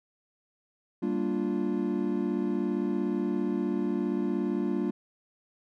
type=chord; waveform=triangle; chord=G minor seventh; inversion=none; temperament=equal; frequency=196 / 233.1 / 293.7 / 349.2 Hz; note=G3 / Bb3 / D4 / F4; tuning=0 / 0 / 0 / 0 cents; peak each=-30 dBFS; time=1.02-4.91 s; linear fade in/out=10 ms; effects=none